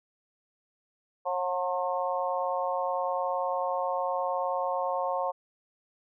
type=harmonic tone with a mistuned harmonic; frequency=180.9 Hz; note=F#3; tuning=39 cents flat; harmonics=3 / 4 / 5 / 6; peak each=-31 / -32 / -33 / -34 dBFS; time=1.25-5.32 s; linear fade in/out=20 ms; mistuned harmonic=6; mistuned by=-17 cents; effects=none